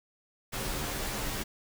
pink noise with comb filter, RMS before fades -34 dBFS, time 0.52-1.44 s, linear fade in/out 20 ms, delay 12 ms, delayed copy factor -0.65, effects none

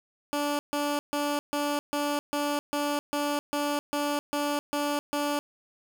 15% pulse tone bursts, 290.7 Hz, D4, 18 cents flat, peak -20 dBFS, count 13, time 0.33-5.39 s, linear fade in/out 0 ms, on 260 ms, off 140 ms, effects none

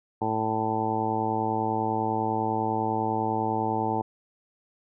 harmonic tone, 110 Hz, A2, in tune, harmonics 1 / 2 / 3 / 4 / 5 / 6 / 7 / 8 / 9, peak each -34 / -33 / -32 / -33 / -38 / -41 / -30 / -29 / -41 dBFS, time 0.21-4.02 s, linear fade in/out 10 ms, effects none

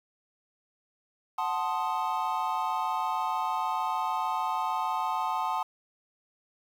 triangle chord, F# diminished seventh, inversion none, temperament equal, 740 / 880 / 1046.5 / 1244.5 Hz, F#5 / A5 / C6 / Eb6, 0 / 0 / 0 / 0 cents, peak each -32 / -29 / -31 / -33 dBFS, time 1.38-5.63 s, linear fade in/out 5 ms, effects 9-bit

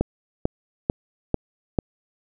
click train, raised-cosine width 2 ms, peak -6 dBFS, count 5, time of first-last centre 0.01-1.788 s, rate 2.25 Hz, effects none

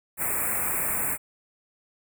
white band-stop noise, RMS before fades -27 dBFS, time 0.17-1.18 s, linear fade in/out 50 ms, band 2500 to 7600 Hz, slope 96 dB/octave, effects none

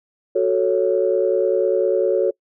sine chord, F# minor, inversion none, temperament equal, 370 / 440 / 554.4 Hz, F#4 / A4 / C#5, 0 / 0 / 0 cents, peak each -19 dBFS, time 0.35-2.31 s, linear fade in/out 10 ms, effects noise-tail reverb RT60 0.1 s tail -24 dB re dry + tanh soft clip ceiling -5 dBFS

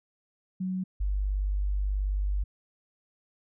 sine tone pair in turn, 186 / 49.27 Hz, F#3 / G1, +9 / +10 cents, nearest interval octave + major seventh, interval 2299 cents, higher first, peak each -28 / -25 dBFS, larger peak second, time 0.6-0.84 / 1-2.44 s, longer second, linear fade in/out 10 ms, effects none

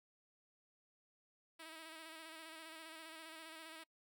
5% pulse tone with vibrato, 321.1 Hz, E4, 45 cents flat, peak -40 dBFS, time 1.59-3.84 s, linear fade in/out 10 ms, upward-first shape square, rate 15 Hz, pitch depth 31 cents each way, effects noise-tail reverb RT60 0.1 s tail -25 dB re dry

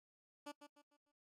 15% pulse tone with echo, 291.7 Hz, D4, 12 cents flat, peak -40 dBFS, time 0.46-0.52 s, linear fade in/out 10 ms, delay 150 ms, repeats 4, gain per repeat -9 dB, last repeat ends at 1.12 s, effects noise-tail reverb RT60 0.1 s tail -20 dB re dry + low-pass 11000 Hz 12 dB/octave

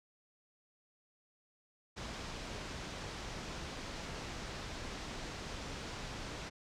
pink low-pass noise, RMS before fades -44 dBFS, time 1.96-6.5 s, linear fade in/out 20 ms, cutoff 6600 Hz, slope 24 dB/octave, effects none

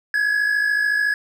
triangle tone pair together, 1637.2 / 1691 Hz, G#6 / G#6, -25 / +31 cents, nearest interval minor second, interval 56 cents, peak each -23 / -16 dBFS, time 0.14-1.14 s, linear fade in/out 2 ms, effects none

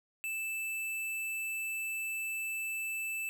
square tone, 2640 Hz, E7, 2 cents sharp, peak -35 dBFS, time 0.24-3.29 s, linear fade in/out 0 ms, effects none

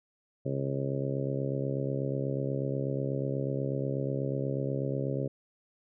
harmonic tone, 68.2 Hz, C#2, 28 cents flat, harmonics 2 / 3 / 4 / 5 / 6 / 7 / 8 / 9, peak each -32 / -42 / -37 / -41 / -37 / -41 / -37 / -45 dBFS, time 0.45-5.28 s, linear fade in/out 10 ms, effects none

